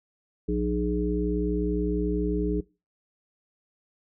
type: harmonic tone with a mistuned harmonic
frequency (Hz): 59.6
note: A#1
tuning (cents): +39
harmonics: 1 / 3 / 5 / 7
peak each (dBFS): -29 / -29 / -29 / -29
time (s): 0.48-2.61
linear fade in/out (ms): 10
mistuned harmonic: 5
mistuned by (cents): +45
effects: noise-tail reverb RT60 0.3 s tail -23 dB re dry